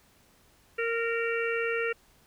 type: harmonic tone with a mistuned harmonic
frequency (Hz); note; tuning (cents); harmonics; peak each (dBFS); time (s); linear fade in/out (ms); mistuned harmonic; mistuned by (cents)
462.4; A#4; -14; 1 / 3 / 4 / 5 / 6; -29 / -34 / -35 / -36 / -37; 0.78-1.93; 10; 6; -16
effects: pink hiss -62 dBFS RMS until 2.26 s